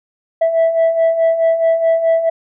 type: beating tone pair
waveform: sine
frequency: 654 / 658.7 Hz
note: E5 / E5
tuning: -14 / -1 cents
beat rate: 4.7 Hz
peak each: -16 / -10 dBFS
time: 0.41-2.3 s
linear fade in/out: 10 ms
effects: tanh soft clip ceiling -8 dBFS